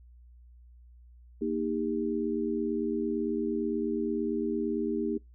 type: chord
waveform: sine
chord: Eb major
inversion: second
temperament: equal with one note detuned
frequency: 233.1 / 311.1 / 399.8 Hz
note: Bb3 / Eb4 / G4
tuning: 0 / 0 / +34 cents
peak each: -32 dBFS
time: 1.41-5.18 s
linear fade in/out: 10 ms
effects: noise-tail reverb RT60 0.2 s tail -26 dB re dry + added 60 Hz sine -51 dBFS peak until 5.34 s